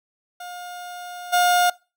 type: tone with level steps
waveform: 30% pulse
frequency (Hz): 713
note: F5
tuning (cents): +36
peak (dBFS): -31 / -13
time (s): 0.4-1.7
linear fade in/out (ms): 5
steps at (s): 1.32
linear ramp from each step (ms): 20
effects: noise-tail reverb RT60 0.3 s tail -23 dB re dry